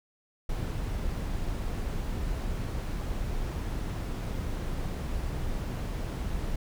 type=noise; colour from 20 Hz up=brown; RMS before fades=-32 dBFS; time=0.49-6.56 s; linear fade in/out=5 ms; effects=none